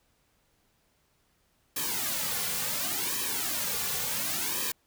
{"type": "noise with flanger", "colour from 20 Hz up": "white", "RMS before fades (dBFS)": -31, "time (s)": [1.76, 4.72], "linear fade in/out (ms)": 5, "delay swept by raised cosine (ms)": [1.4, 3.2], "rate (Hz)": 0.7, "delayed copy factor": -0.95, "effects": ["pink hiss -70 dBFS RMS until 4.86 s"]}